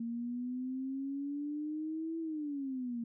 sine exponential two-way sweep, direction up then down, 230 to 330 to 230 Hz, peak -35 dBFS, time 0-3.04 s, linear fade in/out 5 ms, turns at 2.19 s, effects none

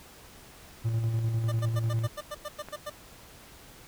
triangle tone with tremolo, 113.7 Hz, A#2, 43 cents flat, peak -22 dBFS, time 0.84-2.08 s, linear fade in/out 20 ms, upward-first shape square, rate 10 Hz, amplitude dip 35%
25% pulse tone bursts, 596 Hz, D5, 25 cents sharp, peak -30 dBFS, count 11, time 1.48-2.901 s, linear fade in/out 10 ms, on 41 ms, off 97 ms
clicks, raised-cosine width 0.5 ms, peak -36 / -27 dBFS, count 2, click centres 1.86 / 2.686 s
effects pink hiss -51 dBFS RMS until 3.87 s

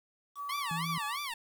sine tone with pitch glide, 1143 to 1154.3 Hz, D6 to D6, -47 to -30 cents, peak -36 dBFS, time 0.35-1.2 s, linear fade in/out 50 ms, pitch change +17 cents, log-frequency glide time 0.75-0.87 s
15% pulse tone with vibrato, 997 Hz, B5, 16 cents sharp, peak -29 dBFS, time 0.49-1.34 s, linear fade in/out 5 ms, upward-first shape sine, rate 3.1 Hz, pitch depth 290 cents each way
sine tone, 164.81 Hz, E3, in tune, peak -35 dBFS, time 0.71-0.98 s, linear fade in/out 2 ms
effects 9-bit

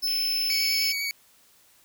45% pulse tone, 5260 Hz, E8, 5 cents flat, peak -24 dBFS, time 0.02-0.93 s, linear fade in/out 20 ms
white band-pass noise, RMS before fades -41 dBFS, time 0.07-0.92 s, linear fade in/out 2 ms, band 2200 to 3200 Hz, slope 96 dB/octave
25% pulse tone with vibrato, 2251 Hz, C#7, 26 cents sharp, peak -23 dBFS, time 0.5-1.11 s, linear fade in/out 0 ms, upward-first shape sine, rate 9.9 Hz, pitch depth 13 cents each way
effects white hiss -59 dBFS RMS until 1.84 s

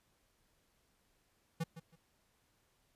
square tone with echo, 164.2 Hz, E3, 6 cents flat, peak -34 dBFS, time 1.6-1.64 s, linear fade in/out 10 ms, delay 160 ms, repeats 2, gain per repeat -13 dB, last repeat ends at 1.96 s, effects pink hiss -75 dBFS RMS until 2.95 s + resampled to 32000 Hz

